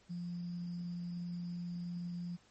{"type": "tone with sample-and-hold", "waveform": "sine", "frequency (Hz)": 174.61, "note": "F3", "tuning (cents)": 0, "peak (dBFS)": -38, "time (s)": [0.09, 2.37], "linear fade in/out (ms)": 20, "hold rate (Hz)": 4900, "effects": ["pink hiss -67 dBFS RMS until 2.5 s", "MP3 32 kbps"]}